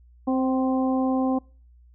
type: harmonic tone with a mistuned harmonic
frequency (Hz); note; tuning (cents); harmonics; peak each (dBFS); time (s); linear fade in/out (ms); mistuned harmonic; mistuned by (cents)
261.6; C4; 0; 1 / 2 / 3 / 4; -21 / -29 / -30 / -35; 0.27-1.39; 10; 3; -24
effects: noise-tail reverb RT60 0.4 s tail -26 dB re dry + added 60 Hz sine -50 dBFS peak until 1.94 s